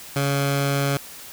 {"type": "tone with notch filter", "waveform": "15% pulse", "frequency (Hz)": 139.9, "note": "C#3", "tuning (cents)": 16, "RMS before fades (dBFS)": -22, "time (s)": [0.16, 0.97], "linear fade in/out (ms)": 2, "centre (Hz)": 340, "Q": 1.4, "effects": ["white hiss -40 dBFS RMS until 1.32 s"]}